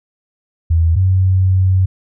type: tone pair in turn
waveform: sine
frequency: 82.41 / 93.77 Hz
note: E2 / F#2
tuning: 0 / +24 cents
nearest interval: major second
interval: 224 cents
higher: second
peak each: -9 dBFS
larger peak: neither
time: 0.7-0.96 / 0.96-1.86 s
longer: second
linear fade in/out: 10 ms
effects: none